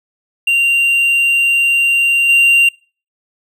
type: tone with level steps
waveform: triangle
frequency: 2771 Hz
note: F7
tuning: 14 cents flat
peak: -8 / -5 dBFS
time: 0.47-2.69 s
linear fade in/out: 5 ms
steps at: 2.29 s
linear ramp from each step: 2 ms
effects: noise-tail reverb RT60 0.4 s tail -26 dB re dry